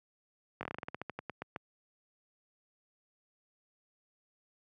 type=slowing click train; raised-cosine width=0.5 ms; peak=-23 dBFS; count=16; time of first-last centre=0.61-1.562 s; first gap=20 ms; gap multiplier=1.15; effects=high-pass 100 Hz 12 dB/octave